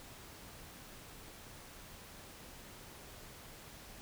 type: silence
effects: pink hiss -53 dBFS RMS until 4.01 s